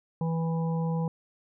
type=harmonic tone; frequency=164.3 Hz; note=E3; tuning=5 cents flat; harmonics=1 / 3 / 5 / 6; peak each=-26 / -36 / -40 / -42 dBFS; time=0.21-1.08 s; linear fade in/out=2 ms; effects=none